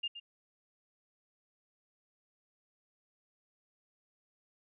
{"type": "tone with echo", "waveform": "sine", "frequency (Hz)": 2812, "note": "F7", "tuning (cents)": 11, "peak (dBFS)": -32, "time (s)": [0.03, 0.08], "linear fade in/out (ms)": 10, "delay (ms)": 120, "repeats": 1, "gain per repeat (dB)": -11, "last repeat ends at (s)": 0.2, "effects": []}